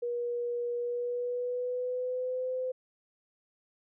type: tone with pitch glide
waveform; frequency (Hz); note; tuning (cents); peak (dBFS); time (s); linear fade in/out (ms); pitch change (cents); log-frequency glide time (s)
sine; 480 to 511.5; B4 to C5; -49 to -39; -30; 0.02-2.72; 10; +110; 0.76-2.52
effects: none